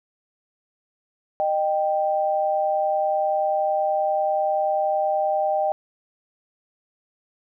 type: tone pair together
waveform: sine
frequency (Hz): 614.4 / 784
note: D#5 / G5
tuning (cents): -22 / 0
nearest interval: major third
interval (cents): 422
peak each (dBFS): -22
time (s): 1.4-5.72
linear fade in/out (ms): 0
effects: none